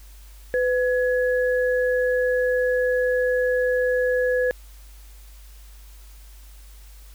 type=tone pair together; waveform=sine; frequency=501.6 / 1685 Hz; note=B4 / G#6; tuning=+27 / +25 cents; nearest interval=octave + major sixth; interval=2098 cents; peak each=-19 / -26 dBFS; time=0.54-4.51 s; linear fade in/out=0 ms; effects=added 50 Hz sine -42 dBFS peak until 7.14 s + white hiss -53 dBFS RMS until 7.14 s